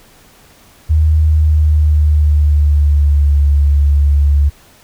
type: tone with pitch glide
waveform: sine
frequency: 77.7 to 71.66 Hz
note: D#2 to D2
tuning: -2 to -42 cents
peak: -7 dBFS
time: 0.89-4.5 s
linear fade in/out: 20 ms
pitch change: -140 cents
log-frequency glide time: 1.21-3.37 s
effects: pink hiss -45 dBFS RMS until 4.83 s